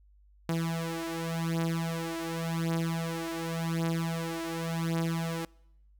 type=beating tone pair; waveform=sawtooth; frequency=164.81 / 165.7 Hz; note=E3 / E3; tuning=0 / +9 cents; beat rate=0.89 Hz; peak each=-29 dBFS; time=0.49-5.45 s; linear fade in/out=2 ms; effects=noise-tail reverb RT60 0.8 s tail -25 dB re dry + added 50 Hz sine -57 dBFS peak until 5.99 s